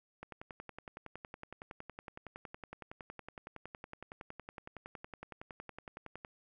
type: click train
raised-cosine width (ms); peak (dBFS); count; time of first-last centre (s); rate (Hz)
0.5; -30; 66; 0.23-6.249; 10.8
effects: none